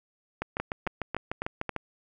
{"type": "two click trains", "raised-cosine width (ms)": 0.5, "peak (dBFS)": [-15, -15], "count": [5, 10], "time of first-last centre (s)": [[0.6, 1.693], [0.42, 1.763]], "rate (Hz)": [3.66, 6.7], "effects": []}